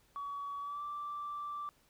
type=tone with pitch glide; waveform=sine; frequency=1132 to 1170.6 Hz; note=C#6 to D6; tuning=+36 to -6 cents; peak=-37 dBFS; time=0.16-1.69 s; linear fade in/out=0 ms; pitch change=+58 cents; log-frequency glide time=0.6-0.83 s; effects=tanh soft clip ceiling -34 dBFS + pink hiss -69 dBFS RMS until 1.89 s